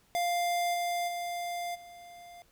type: tone with level steps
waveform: square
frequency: 698.5 Hz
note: F5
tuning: in tune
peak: -28 / -30 / -34 / -48 dBFS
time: 0.15-2.42 s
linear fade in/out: 0 ms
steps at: 0.73 / 1.07 / 1.74 s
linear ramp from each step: 20 ms
effects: pink hiss -66 dBFS RMS until 2.51 s